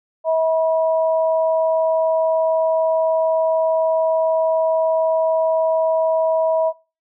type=tone pair together; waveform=sine; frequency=644 / 970.8 Hz; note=E5 / B5; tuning=-41 / -30 cents; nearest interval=perfect fifth; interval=711 cents; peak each=-15 / -24 dBFS; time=0.24-6.73 s; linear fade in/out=50 ms; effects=noise-tail reverb RT60 0.3 s tail -21 dB re dry